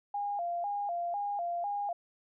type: tone with vibrato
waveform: sine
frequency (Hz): 751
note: F#5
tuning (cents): +26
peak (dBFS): -31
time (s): 0.14-1.93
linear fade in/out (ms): 5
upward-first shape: square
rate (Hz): 2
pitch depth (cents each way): 140
effects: none